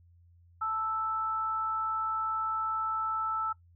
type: tone pair together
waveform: sine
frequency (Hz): 880 / 1317.6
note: A5 / E6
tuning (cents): 0 / -1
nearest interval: perfect fifth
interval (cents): 699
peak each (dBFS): -37 / -29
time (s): 0.61-3.53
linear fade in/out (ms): 10
effects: noise-tail reverb RT60 0.1 s tail -19 dB re dry + added 86 Hz sine -57 dBFS peak until 3.75 s